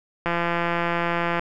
click train, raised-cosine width 0.5 ms, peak -9 dBFS, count 195, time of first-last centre 0.26-1.395 s, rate 171 Hz, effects none

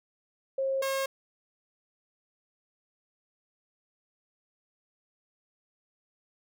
sine / sawtooth tone pair in turn, 537 / 539.9 Hz, C5 / C#5, +45 / -46 cents, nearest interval unison, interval 9 cents, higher second, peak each -26 / -24 dBFS, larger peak second, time 0.58-0.82 / 0.82-1.06 s, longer neither, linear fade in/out 5 ms, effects none

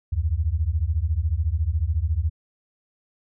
sine beating tone pair, 72.8 / 86.8 Hz, D2 / F2, -15 / -10 cents, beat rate 14 Hz, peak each -23 dBFS, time 0.12-2.3 s, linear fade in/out 10 ms, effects none

